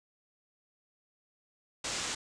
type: low-pass noise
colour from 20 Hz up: white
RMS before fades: -36 dBFS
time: 1.84-2.15 s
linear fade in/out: 5 ms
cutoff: 8100 Hz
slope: 48 dB/octave
effects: none